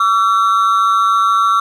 triangle ring-modulated tone, 1244.5 Hz, D#6, in tune, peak -5 dBFS, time 0-1.6 s, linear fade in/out 5 ms, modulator 102 Hz, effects none

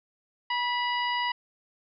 harmonic tone with a mistuned harmonic, 970 Hz, B5, 31 cents flat, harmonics 1 / 2 / 3 / 4 / 5, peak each -28 / -31 / -33 / -46 / -40 dBFS, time 0.5-1.32 s, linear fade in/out 5 ms, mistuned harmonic 2, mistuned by +32 cents, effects none

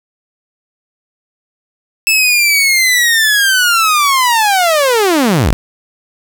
sawtooth linear sweep, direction down, 2637 to 32.7 Hz, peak -5 dBFS, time 2.07-5.53 s, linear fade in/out 0 ms, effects 7-bit

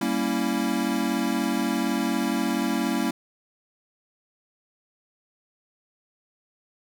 square chord, G diminished seventh, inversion none, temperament equal, 196 / 233.1 / 277.2 / 329.6 Hz, G3 / Bb3 / Db4 / Fb4, 0 / 0 / 0 / 0 cents, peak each -31 / -28 / -29 / -30 dBFS, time 0.01-3.11 s, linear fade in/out 5 ms, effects none

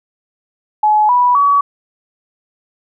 sine tone with pitch steps, 850 / 982 / 1134.6 Hz, G#5 / B5 / C#6, +40 / -10 / +40 cents, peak -8 dBFS, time 0.83-1.61 s, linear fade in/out 5 ms, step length 260 ms, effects none

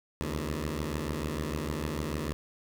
10% pulse beating tone pair, 72.5 / 79.2 Hz, D2 / D#2, -22 / +31 cents, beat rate 6.7 Hz, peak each -26 / -26 dBFS, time 0.21-2.33 s, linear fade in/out 0 ms, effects none

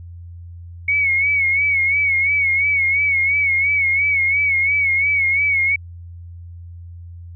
sine tone with vibrato, 2217 Hz, C#7, in tune, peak -14 dBFS, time 0.88-5.76 s, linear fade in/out 5 ms, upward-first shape sine, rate 2.9 Hz, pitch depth 66 cents each way, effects added 86 Hz sine -33 dBFS peak until 7.35 s

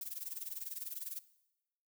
violet noise with tremolo, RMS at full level -40 dBFS, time 0.01-1.19 s, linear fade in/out 2 ms, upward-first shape sine, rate 20 Hz, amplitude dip 85%, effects noise-tail reverb RT60 0.9 s tail -18 dB re dry

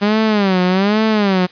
sawtooth tone with vibrato, 199.6 Hz, G3, 32 cents sharp, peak -8 dBFS, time 0.01-1.47 s, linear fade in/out 20 ms, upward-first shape sine, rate 1.2 Hz, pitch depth 170 cents each way, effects white hiss -42 dBFS RMS until 1.51 s + resampled to 11025 Hz

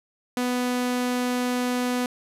sawtooth tone, 247.9 Hz, B3, 7 cents sharp, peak -19 dBFS, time 0.37-2.06 s, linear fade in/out 2 ms, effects resampled to 32000 Hz

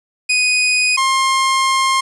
sawtooth tone pair in turn, 2489 / 1063.6 Hz, D#7 / C6, 0 / +28 cents, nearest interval octave + minor third, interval 1472 cents, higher first, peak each -9 dBFS, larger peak neither, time 0.29-0.97 / 0.97-2.01 s, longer second, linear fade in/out 10 ms, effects resampled to 24000 Hz + 8-bit

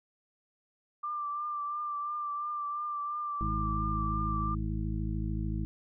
sine tone with vibrato, 1183 Hz, D6, 12 cents sharp, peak -32 dBFS, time 1.03-4.55 s, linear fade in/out 10 ms, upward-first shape triangle, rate 2.9 Hz, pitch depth 32 cents each way
harmonic tone, 53.5 Hz, A1, 48 cents flat, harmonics 1 / 2 / 3 / 4 / 6, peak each -33 / -36 / -38 / -39 / -41 dBFS, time 3.41-5.65 s, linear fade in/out 0 ms
effects none

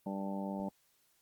harmonic tone, 98 Hz, G2, in tune, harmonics 2 / 3 / 4 / 5 / 6 / 7 / 8 / 9, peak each -37 / -44 / -50 / -50 / -43 / -55 / -48 / -46 dBFS, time 0.06-0.69 s, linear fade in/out 5 ms, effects white hiss -72 dBFS RMS until 1.21 s + Opus 32 kbps

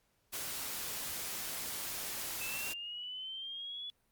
white noise, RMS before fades -40 dBFS, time 0.32-2.74 s, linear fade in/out 20 ms
sine linear sweep, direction up, 2607 to 3425 Hz, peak -40 dBFS, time 2.41-3.9 s, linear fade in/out 0 ms
effects pink hiss -75 dBFS RMS until 4.11 s + Opus 48 kbps

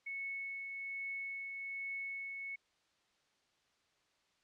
sine tone with tremolo, 2205 Hz, C#7, 10 cents flat, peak -38 dBFS, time 0.06-2.56 s, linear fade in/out 10 ms, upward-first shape triangle, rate 1.2 Hz, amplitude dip 35%, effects white hiss -75 dBFS RMS until 4.43 s + low-pass 5000 Hz 12 dB/octave

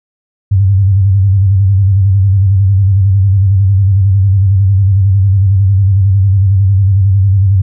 sine tone with vibrato, 97.3 Hz, G2, 12 cents flat, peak -5 dBFS, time 0.51-7.62 s, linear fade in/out 10 ms, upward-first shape square, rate 11 Hz, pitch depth 65 cents each way, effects none

